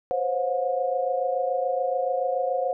sine tone cluster, 513 / 540 / 720 Hz, C5 / C#5 / F#5, -34 / -45 / -47 cents, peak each -27 dBFS, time 0.11-2.73 s, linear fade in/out 0 ms, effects none

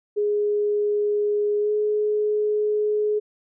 sine tone with pitch glide, 415.3 to 421.8 Hz, G#4 to G#4, 0 to +27 cents, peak -19 dBFS, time 0.16-3.2 s, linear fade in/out 20 ms, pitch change +27 cents, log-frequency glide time 1.6-1.71 s, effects none

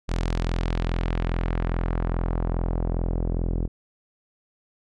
sawtooth tone with low-pass filter sweep, 42.42 Hz, F1, 50 cents flat, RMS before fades -25 dBFS, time 0.08-3.68 s, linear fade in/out 20 ms, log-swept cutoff 6800 to 390 Hz, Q 0.98, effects none

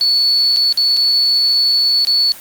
sine tone with dropouts, 4435 Hz, C#8, in tune, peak -10 dBFS, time 0.01-2.32 s, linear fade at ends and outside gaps 0 ms, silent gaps 0.562-0.569 / 0.725-0.774 / 0.966-0.97 / 2.049-2.071 s, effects white hiss -35 dBFS RMS until 2.4 s + Opus 32 kbps

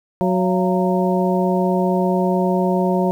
harmonic tone with a mistuned harmonic, 184.5 Hz, F#3, 5 cents flat, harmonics 1 / 2 / 3 / 4 / 5, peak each -18 / -21 / -23 / -24 / -25 dBFS, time 0.21-3.11 s, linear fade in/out 0 ms, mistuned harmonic 4, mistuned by -120 cents, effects 8-bit

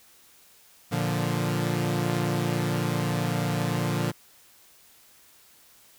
sawtooth chord, Bb major, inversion none, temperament equal, 116.54 / 146.83 / 174.61 Hz, Bb2 / D3 / F3, 0 / 0 / 0 cents, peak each -25 dBFS, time 0.91-4.12 s, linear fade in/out 20 ms, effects white hiss -56 dBFS RMS until 5.98 s

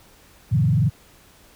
sine tone with frequency modulation, 133.3 Hz, C3, 33 cents sharp, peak -15 dBFS, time 0.51-0.9 s, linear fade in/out 20 ms, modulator 22.2 Hz, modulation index 1.5, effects pink hiss -52 dBFS RMS until 1.55 s

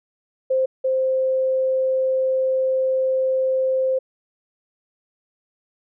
sine tone pair in turn, 523 / 523 Hz, C5 / C5, -1 / -1 cents, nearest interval unison, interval 0 cents, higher neither, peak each -16 / -17 dBFS, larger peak first, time 0.5-0.66 / 0.84-3.99 s, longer second, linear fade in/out 10 ms, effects none

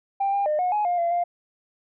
sine tone with pitch steps, 790 / 801 / 606 / 725 / 839 / 707 / 684 / 699 Hz, G5 / G5 / D#5 / F#5 / G#5 / F5 / F5 / F5, +13 / +37 / -46 / -35 / +17 / +21 / -36 / +1 cents, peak -19 dBFS, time 0.2-1.24 s, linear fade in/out 10 ms, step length 130 ms, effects tanh soft clip ceiling -17 dBFS

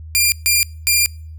10% pulse tone bursts at uneven times, 2396 Hz, D7, 34 cents sharp, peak -3 dBFS, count 3, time 0.15-0.32 / 0.46-0.63 / 0.87-1.06 s, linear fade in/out 0 ms, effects noise-tail reverb RT60 0.5 s tail -26 dB re dry + added 79 Hz sine -31 dBFS peak until 1.38 s

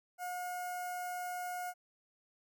sawtooth tone with notch filter, 719 Hz, F#5, 50 cents flat, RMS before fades -40 dBFS, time 0.18-1.74 s, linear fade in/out 50 ms, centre 3600 Hz, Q 0.6, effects none

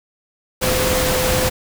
sine tone in noise, 511 Hz, C5, 41 cents flat, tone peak -20 dBFS, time 0.61-1.5 s, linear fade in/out 20 ms, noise pink, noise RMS -19 dBFS, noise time 0.61-1.5 s, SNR -4 dB, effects none

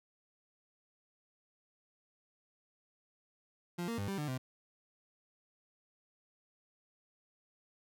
30% pulse tone with pitch steps, 174.4 / 231.6 / 99.9 / 196 / 149.2 / 129.1 Hz, F3 / A#3 / G2 / G3 / D3 / C3, -2 / -11 / +33 / 0 / +28 / -23 cents, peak -33 dBFS, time 3.78-4.38 s, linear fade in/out 10 ms, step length 100 ms, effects none

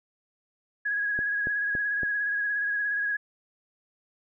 sine tone with vibrato, 1661.2 Hz, G#6, in tune, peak -25 dBFS, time 0.85-3.17 s, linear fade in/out 10 ms, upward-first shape sine, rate 17 Hz, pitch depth 31 cents each way
click train, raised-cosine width 2 ms, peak -22 dBFS, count 4, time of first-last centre 1.19-2.033 s, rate 3.56 Hz
effects none

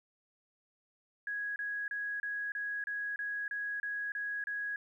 sine tone bursts, 1661.2 Hz, G#6, in tune, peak -34 dBFS, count 11, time 1.27-4.76 s, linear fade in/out 2 ms, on 290 ms, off 30 ms, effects 12-bit

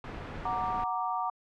pink noise, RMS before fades -39 dBFS, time 0.04-0.84 s, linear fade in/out 2 ms
sine chord, Gb augmented, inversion none, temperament equal, 740 / 932.3 / 1174.7 Hz, Gb5 / Bb5 / D6, 0 / 0 / 0 cents, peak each -33 dBFS, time 0.45-1.3 s, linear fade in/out 5 ms
effects low-pass 2000 Hz 12 dB/octave

